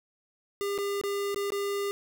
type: tone with dropouts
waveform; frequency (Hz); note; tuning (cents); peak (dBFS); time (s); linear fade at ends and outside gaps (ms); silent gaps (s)
square; 402; G4; +44; -29; 0.61-1.91; 0; 0.779-0.786 / 1.013-1.037 / 1.345-1.36 / 1.504-1.521
effects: none